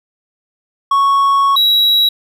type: tone pair in turn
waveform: triangle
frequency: 1108 / 3878 Hz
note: C#6 / B7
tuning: -1 / -32 cents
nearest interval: octave + minor seventh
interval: 2169 cents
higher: second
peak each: -7 dBFS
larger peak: neither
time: 0.91-1.56 / 1.56-2.09 s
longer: first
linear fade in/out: 5 ms
effects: none